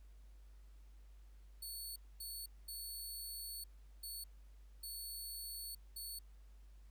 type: tone bursts at uneven times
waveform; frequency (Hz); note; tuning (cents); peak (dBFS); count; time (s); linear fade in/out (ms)
10% pulse; 4435; C#8; 0; -38; 6; 1.62-1.96 / 2.2-2.46 / 2.68-3.64 / 4.03-4.24 / 4.83-5.75 / 5.96-6.19; 5
effects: added 50 Hz sine -56 dBFS peak until 6.9 s + pink hiss -75 dBFS RMS until 6.9 s